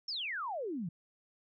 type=exponential sweep; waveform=sine; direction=down; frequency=5588 to 155 Hz; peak=-35 dBFS; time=0.08-0.89 s; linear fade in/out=5 ms; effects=none